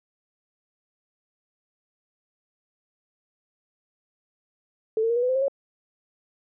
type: tone with pitch steps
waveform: sine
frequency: 440 / 454.5 / 469.4 / 484.8 / 500.8 / 517.2 / 534.2 / 551.8 Hz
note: A4 / A#4 / A#4 / B4 / B4 / C5 / C5 / C#5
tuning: 0 / -44 / +12 / -32 / +24 / -20 / +36 / -8 cents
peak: -20 dBFS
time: 4.97-5.482 s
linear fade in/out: 2 ms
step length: 64 ms
effects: none